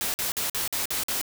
white noise bursts, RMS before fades -28 dBFS, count 7, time 0.01-1.214 s, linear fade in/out 0 ms, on 130 ms, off 49 ms, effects none

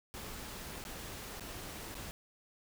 pink noise with dropouts, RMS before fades -45 dBFS, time 0.14-2.11 s, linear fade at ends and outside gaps 0 ms, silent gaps 0.84-0.851 / 1.397-1.407 / 1.944-1.952 s, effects none

